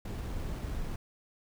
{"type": "noise with sample-and-hold", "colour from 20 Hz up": "brown", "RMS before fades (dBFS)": -36, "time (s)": [0.05, 0.96], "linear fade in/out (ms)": 5, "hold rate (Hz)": 7350, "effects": []}